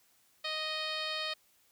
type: tone with low-pass filter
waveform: 10% pulse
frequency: 622.3 Hz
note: D#5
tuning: in tune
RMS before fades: -36 dBFS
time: 0.44-1.34 s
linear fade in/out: 10 ms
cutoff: 4500 Hz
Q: 3.4
effects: white hiss -68 dBFS RMS until 1.71 s